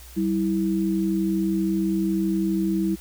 sine tone pair together, 193 / 325.3 Hz, G3 / E4, -27 / -23 cents, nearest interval major sixth, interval 904 cents, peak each -23 dBFS, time 0.16-2.96 s, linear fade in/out 20 ms, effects added 60 Hz sine -43 dBFS peak until 3 s + white hiss -47 dBFS RMS until 3 s

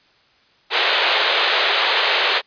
white band-pass noise, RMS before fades -18 dBFS, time 0.7-2.42 s, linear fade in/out 50 ms, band 390 to 4100 Hz, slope 48 dB/octave, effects white hiss -56 dBFS RMS until 2.46 s + resampled to 11025 Hz

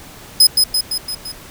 sawtooth tone with echo, 5060 Hz, D#8, 28 cents sharp, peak -3 dBFS, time 0.4-0.47 s, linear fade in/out 5 ms, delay 170 ms, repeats 5, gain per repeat -4 dB, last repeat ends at 1.32 s, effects pink hiss -38 dBFS RMS until 1.5 s

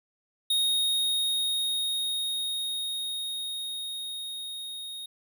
square tone with level ramp, 3729 Hz, A#7, in tune, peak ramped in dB -23 to -37 dBFS, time 0.5-5.06 s, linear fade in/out 5 ms, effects none

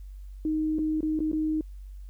sine tone with dropouts, 311.1 Hz, D#4, in tune, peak -24 dBFS, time 0.45-1.61 s, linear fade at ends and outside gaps 2 ms, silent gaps 0.785-0.79 / 1.007-1.029 / 1.192-1.203 / 1.316-1.33 s, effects added 48 Hz sine -39 dBFS peak until 2.09 s + white hiss -69 dBFS RMS until 2.09 s

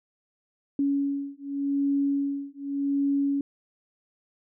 sine beating tone pair, 279.7 / 280.56 Hz, C#4 / C#4, +16 / +21 cents, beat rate 0.86 Hz, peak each -27 dBFS, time 0.79-3.41 s, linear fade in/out 2 ms, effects none

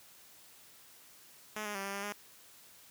5% pulse tone with pitch steps, 213.2 / 207.5 / 195.8 / 197.7 / 199.5 / 205.6 Hz, G#3 / G#3 / G3 / G3 / G3 / G#3, +46 / -1 / -2 / +15 / +31 / -17 cents, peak -26 dBFS, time 1.56-2.124 s, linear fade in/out 2 ms, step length 94 ms, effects white hiss -58 dBFS RMS until 2.9 s + high-pass 60 Hz 12 dB/octave

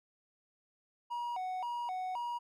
triangle tone with vibrato, 842 Hz, G#5, 24 cents sharp, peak -33 dBFS, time 1.1-2.39 s, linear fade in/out 20 ms, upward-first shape square, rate 1.9 Hz, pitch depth 220 cents each way, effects none

